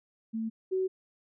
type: tone pair in turn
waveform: sine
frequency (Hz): 223.5 / 376.1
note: A3 / F#4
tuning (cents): +27 / +28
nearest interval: major sixth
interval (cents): 901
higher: second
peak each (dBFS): -30 / -26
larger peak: second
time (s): 0.33-0.5 / 0.71-0.88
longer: neither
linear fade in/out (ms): 20
effects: none